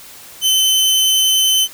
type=tone; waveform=sawtooth; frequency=3058 Hz; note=G7; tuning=44 cents flat; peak=-8 dBFS; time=0.41-1.68 s; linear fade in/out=50 ms; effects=white hiss -38 dBFS RMS until 1.73 s